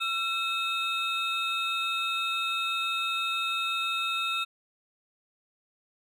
triangle tone cluster, 1347 / 2594 / 3715 Hz, E6 / E7 / A#7, +37 / -28 / -7 cents, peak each -30 dBFS, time 0-4.45 s, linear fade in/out 20 ms, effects none

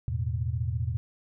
sine chord, E suspended fourth, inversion none, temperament equal with one note detuned, 82.41 / 108.67 / 123.47 Hz, E2 / A2 / B2, 0 / -21 / 0 cents, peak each -31 dBFS, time 0.08-0.97 s, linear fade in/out 0 ms, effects none

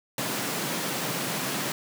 pink high-pass noise, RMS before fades -30 dBFS, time 0.18-1.72 s, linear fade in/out 2 ms, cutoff 130 Hz, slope 48 dB/octave, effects none

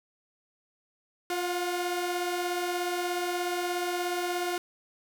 sawtooth tone pair together, 352.1 / 721 Hz, F4 / F#5, +14 / -45 cents, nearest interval octave, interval 1241 cents, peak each -26 / -30 dBFS, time 1.3-4.58 s, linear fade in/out 2 ms, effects 9-bit

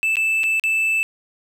triangle tone with dropouts, 2637 Hz, E7, in tune, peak -15 dBFS, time 0.03-1.03 s, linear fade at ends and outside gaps 0 ms, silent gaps 0.156-0.169 / 0.434-0.439 / 0.597-0.638 s, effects none

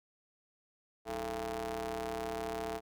sawtooth ring-modulated tone, 120.6 Hz, B2, 41 cents flat, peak -29 dBFS, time 1.05-2.81 s, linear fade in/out 50 ms, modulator 560 Hz, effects none

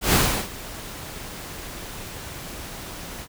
pink noise with ADSR envelope, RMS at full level -17 dBFS, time 0.01-3.28 s, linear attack 120 ms, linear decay 340 ms, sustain -19 dB, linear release 61 ms, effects none

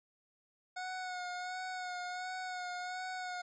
25% pulse tone with vibrato, 730 Hz, F#5, 24 cents flat, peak -35 dBFS, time 0.76-3.42 s, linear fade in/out 10 ms, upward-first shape sine, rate 1.4 Hz, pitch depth 31 cents each way, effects resampled to 16000 Hz

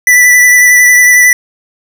square tone with vibrato, 1975.5 Hz, B6, in tune, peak -3 dBFS, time 0.07-1.33 s, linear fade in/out 2 ms, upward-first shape triangle, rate 11 Hz, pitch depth 22 cents each way, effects none

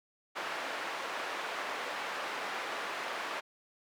white band-pass noise, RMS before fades -38 dBFS, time 0.35-3.41 s, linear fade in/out 20 ms, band 460 to 1800 Hz, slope 12 dB/octave, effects none

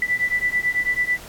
sine beating tone pair, 1975.5 / 1984.6 Hz, B6 / B6, 0 / +8 cents, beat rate 9.1 Hz, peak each -22 dBFS, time 0.02-1.18 s, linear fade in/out 2 ms, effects pink hiss -41 dBFS RMS until 1.28 s + AAC 64 kbps

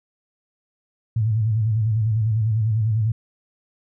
sine tone with vibrato, 110 Hz, A2, in tune, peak -17 dBFS, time 1.16-3.12 s, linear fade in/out 5 ms, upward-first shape square, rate 10 Hz, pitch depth 68 cents each way, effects none

